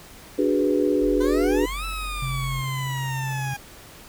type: chord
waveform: sine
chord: G# half-diminished seventh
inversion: second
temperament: equal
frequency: 293.7 / 370 / 415.3 / 493.9 Hz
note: D4 / F#4 / G#4 / B4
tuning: 0 / 0 / 0 / 0 cents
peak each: -22 / -24 / -24 / -25 dBFS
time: 0.38-1.66 s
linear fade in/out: 10 ms
type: tone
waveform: sine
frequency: 46.61 Hz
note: F#1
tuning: 13 cents sharp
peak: -30 dBFS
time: 1.01-2.62 s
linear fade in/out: 20 ms
type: exponential two-way sweep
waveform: 20% pulse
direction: up then down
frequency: 493.9 to 1322 to 811 Hz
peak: -25 dBFS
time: 1.2-3.57 s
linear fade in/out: 10 ms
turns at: 1.85 s
type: tone with vibrato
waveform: sine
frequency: 133.2 Hz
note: C3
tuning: 31 cents sharp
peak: -26 dBFS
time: 2.22-3.54 s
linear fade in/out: 5 ms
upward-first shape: square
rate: 14 Hz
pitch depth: 8 cents each way
effects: pink hiss -45 dBFS RMS until 4.08 s